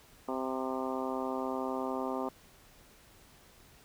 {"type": "harmonic tone with a mistuned harmonic", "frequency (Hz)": 130.6, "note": "C3", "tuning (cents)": -3, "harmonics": [2, 3, 4, 5, 6, 7, 8, 9], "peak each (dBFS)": [-37, -39, -40, -41, -42, -42, -43, -44], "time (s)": [0.28, 2.29], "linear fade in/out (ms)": 5, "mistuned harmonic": 9, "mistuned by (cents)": 32, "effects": ["pink hiss -59 dBFS RMS until 3.84 s"]}